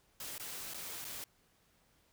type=noise with dropouts; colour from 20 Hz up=white; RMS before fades=-44 dBFS; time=0.2-1.24 s; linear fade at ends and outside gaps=2 ms; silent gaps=0.381-0.397 / 0.737-0.743 / 1.045-1.049 s; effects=pink hiss -71 dBFS RMS until 2.12 s